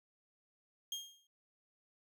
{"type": "tone with exponential decay", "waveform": "30% pulse", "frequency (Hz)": 3228, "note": "G#7", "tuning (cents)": -50, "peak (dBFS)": -33, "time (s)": [0.92, 1.27], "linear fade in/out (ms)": 2, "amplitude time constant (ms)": 76, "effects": []}